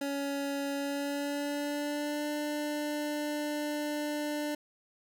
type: tone with pitch glide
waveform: 25% pulse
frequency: 280.4 to 297.1 Hz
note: C#4 to D4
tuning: +20 to +20 cents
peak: -28 dBFS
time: 0.01-4.55 s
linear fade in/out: 5 ms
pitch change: +100 cents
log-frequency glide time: 0.74-2.29 s
effects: none